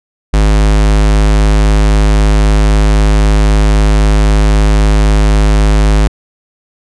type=tone; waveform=square; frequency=51.91 Hz; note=G#1; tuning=in tune; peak=-6 dBFS; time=0.33-6.08 s; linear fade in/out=10 ms; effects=resampled to 22050 Hz